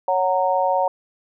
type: chord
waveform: sine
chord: F# major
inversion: second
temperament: just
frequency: 555 / 740 / 925 Hz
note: C#5 / F#5 / A#5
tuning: +2 / 0 / -14 cents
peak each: -21 dBFS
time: 0.08-0.88 s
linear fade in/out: 2 ms
effects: none